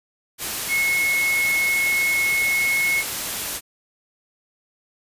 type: tone in noise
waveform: sine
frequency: 2182 Hz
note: C#7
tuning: 28 cents flat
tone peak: -18 dBFS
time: 0.68-3.04 s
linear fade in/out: 50 ms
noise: white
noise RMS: -27 dBFS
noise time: 0.38-3.61 s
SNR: +6 dB
effects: resampled to 32000 Hz